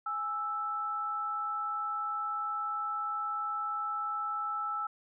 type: tone pair together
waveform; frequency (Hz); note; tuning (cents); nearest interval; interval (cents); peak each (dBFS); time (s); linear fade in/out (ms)
sine; 830.6 / 1318.5; G#5 / E6; 0 / 0; minor sixth; 800; -40 / -32; 0.06-4.87; 5
effects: none